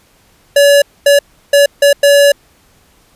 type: tone bursts at uneven times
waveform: square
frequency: 569 Hz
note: C#5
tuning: 45 cents sharp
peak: -5 dBFS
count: 5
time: 0.56-0.82 / 1.06-1.19 / 1.53-1.66 / 1.82-1.93 / 2.03-2.32 s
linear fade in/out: 5 ms
effects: pink hiss -50 dBFS RMS until 3.15 s + resampled to 32000 Hz